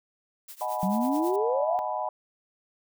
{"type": "noise with tremolo", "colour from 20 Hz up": "blue", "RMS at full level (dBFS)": -41, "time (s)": [0.48, 1.36], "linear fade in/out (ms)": 5, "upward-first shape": "triangle", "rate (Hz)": 9.2, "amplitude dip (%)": 95}
{"type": "chord", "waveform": "sine", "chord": "G# minor seventh", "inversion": "second", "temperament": "equal with one note detuned", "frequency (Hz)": [622.3, 740, 846.6, 987.8], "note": ["D#5", "F#5", "G#5", "B5"], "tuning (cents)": [0, 0, 33, 0], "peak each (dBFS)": -33, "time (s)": [0.61, 2.09], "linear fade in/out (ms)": 2}
{"type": "exponential sweep", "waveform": "sine", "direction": "up", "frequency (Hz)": [181, 752], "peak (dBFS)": -24, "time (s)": [0.83, 1.79], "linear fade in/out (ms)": 0}
{"effects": []}